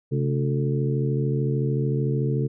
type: harmonic tone with a mistuned harmonic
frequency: 73.5 Hz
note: D2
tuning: 2 cents sharp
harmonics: 2 / 3 / 4 / 5 / 6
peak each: -22 / -31 / -33 / -32 / -30 dBFS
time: 0.11-2.48 s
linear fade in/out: 20 ms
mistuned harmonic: 2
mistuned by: -140 cents
effects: none